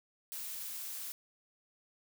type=noise; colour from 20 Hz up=blue; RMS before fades=-42 dBFS; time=0.32-1.12 s; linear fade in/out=0 ms; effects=none